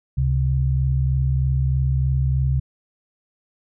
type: tone pair together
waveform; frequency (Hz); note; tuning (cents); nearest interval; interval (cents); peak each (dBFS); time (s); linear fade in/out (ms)
sine; 69.71 / 132.9; C#2 / C3; +10 / +27; major seventh; 1117; -20 / -19; 0.17-2.6; 10
effects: none